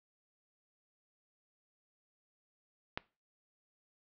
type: click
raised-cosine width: 0.3 ms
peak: -18 dBFS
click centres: 2.975 s
effects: noise-tail reverb RT60 0.3 s tail -21 dB re dry + low-pass 4000 Hz 12 dB/octave